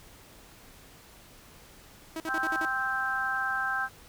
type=tone bursts; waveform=sawtooth; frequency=322.4 Hz; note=E4; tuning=38 cents flat; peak=-29 dBFS; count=6; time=2.16-2.651 s; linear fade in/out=2 ms; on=41 ms; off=49 ms
type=harmonic tone; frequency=261.6 Hz; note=C4; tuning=in tune; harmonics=3 / 4 / 5 / 6; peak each=-35 / -38 / -34 / -29 dBFS; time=2.26-3.89 s; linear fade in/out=50 ms
effects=pink hiss -53 dBFS RMS until 4.08 s